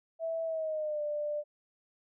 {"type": "tone with pitch glide", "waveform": "sine", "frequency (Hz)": [655, 593.7], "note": ["E5", "D5"], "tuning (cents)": [-11, 19], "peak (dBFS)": -31, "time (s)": [0.19, 1.44], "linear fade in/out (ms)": 50, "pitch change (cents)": -170, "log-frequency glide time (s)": [0.44, 1.02], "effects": []}